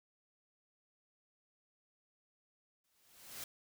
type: noise with exponential growth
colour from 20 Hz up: white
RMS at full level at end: -43 dBFS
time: 2.84-3.44 s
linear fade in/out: 2 ms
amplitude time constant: 130 ms
effects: none